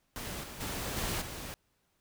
pink noise with level steps, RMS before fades -40 / -45 / -37 / -34 / -42 dBFS, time 0.16-1.54 s, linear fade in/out 0 ms, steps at 0.43 / 0.6 / 0.96 / 1.21 s, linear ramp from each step 10 ms, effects pink hiss -75 dBFS RMS until 2 s

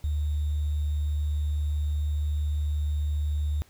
sine tone with sample-and-hold, 74.5 Hz, D2, 25 cents sharp, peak -24 dBFS, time 0.04-3.62 s, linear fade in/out 0 ms, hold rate 3675 Hz, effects pink hiss -59 dBFS RMS until 3.69 s

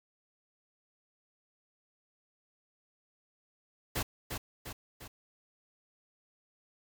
pink noise with echo, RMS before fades -33 dBFS, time 3.95-4.03 s, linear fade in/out 10 ms, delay 350 ms, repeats 3, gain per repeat -5 dB, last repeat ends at 5.08 s, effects none

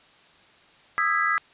sine chord, E major seventh, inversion third, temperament just, 1236.1 / 1318.5 / 1648.1 / 1977.8 Hz, D#6 / E6 / G#6 / B6, -12 / 0 / -14 / +2 cents, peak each -26 dBFS, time 0.98-1.38 s, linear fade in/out 0 ms, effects white hiss -55 dBFS RMS until 1.53 s + resampled to 8000 Hz

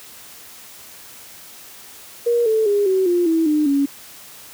sine tone with pitch steps, 474 / 439.7 / 407.9 / 378.4 / 351 / 325.6 / 302.1 / 280.2 Hz, A#4 / A4 / G#4 / F#4 / F4 / E4 / D4 / C#4, +29 / -1 / -31 / +39 / +9 / -21 / +49 / +19 cents, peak -14 dBFS, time 2.26-3.86 s, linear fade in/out 10 ms, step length 200 ms, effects white hiss -41 dBFS RMS until 4.53 s + high-pass 60 Hz 12 dB/octave

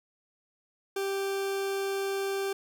40% pulse tone, 392 Hz, G4, in tune, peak -28 dBFS, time 0.96-2.53 s, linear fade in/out 5 ms, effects none

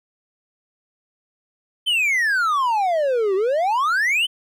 triangle exponential two-way sweep, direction down then up, 3136 to 370 to 3136 Hz, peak -15 dBFS, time 1.86-4.27 s, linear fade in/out 20 ms, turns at 3.35 s, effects none

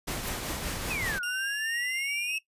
pink noise with tremolo, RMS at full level -32 dBFS, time 0.07-1.19 s, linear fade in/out 10 ms, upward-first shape triangle, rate 5.2 Hz, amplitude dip 40%
violet noise with exponential growth, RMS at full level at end -31 dBFS, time 0.16-0.29 s, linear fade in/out 2 ms, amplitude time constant 28 ms
sine exponential two-way sweep, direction down then up, 2626 to 1418 to 2626 Hz, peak -30 dBFS, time 0.9-2.39 s, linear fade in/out 10 ms, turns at 1.22 s
sawtooth tone, 2794 Hz, F7, in tune, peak -30 dBFS, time 1.23-2.38 s, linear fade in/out 2 ms
effects noise-tail reverb RT60 0.1 s tail -18 dB re dry + resampled to 32000 Hz

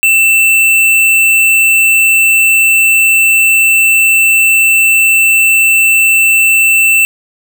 square tone, 2671 Hz, E7, 22 cents sharp, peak -6 dBFS, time 0.03-7.05 s, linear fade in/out 0 ms, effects 8-bit

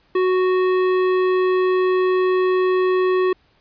sine tone with hard clipping, 369.8 Hz, F#4, 1 cent flat, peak -17 dBFS, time 0.15-3.33 s, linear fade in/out 5 ms, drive 13 dB, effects pink hiss -59 dBFS RMS until 3.6 s + resampled to 11025 Hz

